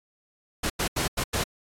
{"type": "noise bursts at uneven times", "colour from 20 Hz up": "pink", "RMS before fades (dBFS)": -26, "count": 5, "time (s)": [[0.63, 0.7], [0.79, 0.88], [0.96, 1.08], [1.17, 1.24], [1.33, 1.44]], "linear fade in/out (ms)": 10, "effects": ["low-pass 12000 Hz 12 dB/octave", "AAC 64 kbps"]}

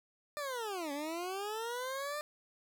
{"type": "linear two-way sweep", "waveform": "20% pulse", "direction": "down then up", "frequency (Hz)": [604, 277.2, 604], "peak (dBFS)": -32, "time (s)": [0.37, 2.21], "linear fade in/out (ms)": 0, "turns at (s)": 0.92, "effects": []}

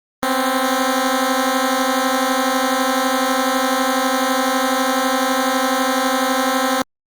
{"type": "beating tone pair", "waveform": "10% pulse", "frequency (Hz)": [254.6, 266.6], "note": ["C4", "C4"], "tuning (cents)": [-47, 33], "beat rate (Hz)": 12, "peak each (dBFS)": [-11, -10], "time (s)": [0.23, 6.82], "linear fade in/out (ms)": 0, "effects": ["Opus 32 kbps"]}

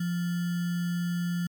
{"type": "tone with sample-and-hold", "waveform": "sine", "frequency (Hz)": 174.1, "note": "F3", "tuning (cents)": -5, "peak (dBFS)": -26, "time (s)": [0, 1.47], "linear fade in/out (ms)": 5, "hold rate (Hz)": 1575, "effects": ["MP3 96 kbps"]}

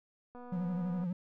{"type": "click train", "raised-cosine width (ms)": 1, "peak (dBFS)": -37, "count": 170, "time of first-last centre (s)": [0.35, 1.04], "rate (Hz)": 245}
{"type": "tone with vibrato", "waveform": "triangle", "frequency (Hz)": 178.6, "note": "F3", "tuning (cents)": 39, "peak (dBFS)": -30, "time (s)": [0.52, 1.13], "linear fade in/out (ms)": 5, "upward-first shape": "sine", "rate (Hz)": 12, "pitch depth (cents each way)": 78}
{"effects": []}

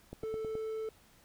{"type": "click train", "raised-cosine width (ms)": 2, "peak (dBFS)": -29, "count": 5, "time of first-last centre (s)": [0.13, 0.553], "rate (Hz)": 9.45}
{"type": "tone", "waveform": "triangle", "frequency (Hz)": 440, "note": "A4", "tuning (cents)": 0, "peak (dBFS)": -33, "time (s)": [0.23, 0.89], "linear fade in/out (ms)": 2}
{"effects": ["pink hiss -63 dBFS RMS until 1.24 s"]}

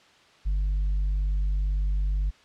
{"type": "tone with tanh clipping", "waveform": "sine", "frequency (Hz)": 49, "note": "G1", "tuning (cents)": 0, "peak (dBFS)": -23, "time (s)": [0.45, 2.31], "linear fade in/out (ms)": 20, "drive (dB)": 2, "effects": ["white hiss -56 dBFS RMS until 2.44 s", "low-pass 4000 Hz 12 dB/octave"]}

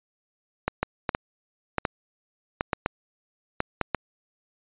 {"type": "clicks", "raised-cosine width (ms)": 0.5, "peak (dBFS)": -8, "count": 12, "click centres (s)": [0.68, 0.83, 1.092, 1.149, 1.783, 1.852, 2.609, 2.732, 2.861, 3.604, 3.813, 3.947], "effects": ["resampled to 8000 Hz"]}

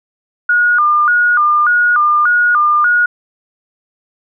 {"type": "tone with vibrato", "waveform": "sine", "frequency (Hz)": 1318.5, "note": "E6", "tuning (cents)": 0, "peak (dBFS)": -8, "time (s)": [0.49, 3.06], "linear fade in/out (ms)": 5, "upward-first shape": "square", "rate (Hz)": 1.7, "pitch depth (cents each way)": 160, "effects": []}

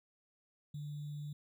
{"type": "tone with sample-and-hold", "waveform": "sine", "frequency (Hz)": 147.5, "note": "D3", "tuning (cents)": 8, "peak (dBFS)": -40, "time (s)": [0.74, 1.33], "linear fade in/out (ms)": 5, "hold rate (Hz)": 3675, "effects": []}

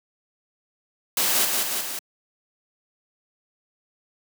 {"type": "noise with echo", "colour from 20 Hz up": "white", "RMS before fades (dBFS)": -22, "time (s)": [1.17, 1.45], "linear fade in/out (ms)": 2, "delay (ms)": 180, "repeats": 3, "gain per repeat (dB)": -3, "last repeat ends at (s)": 1.99, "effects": ["high-pass 200 Hz 12 dB/octave"]}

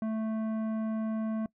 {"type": "tone with tanh clipping", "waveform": "sine", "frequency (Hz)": 220, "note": "A3", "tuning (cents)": 0, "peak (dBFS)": -31, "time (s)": [0.02, 1.46], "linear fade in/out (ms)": 2, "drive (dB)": 12, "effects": ["noise-tail reverb RT60 0.1 s tail -22 dB re dry"]}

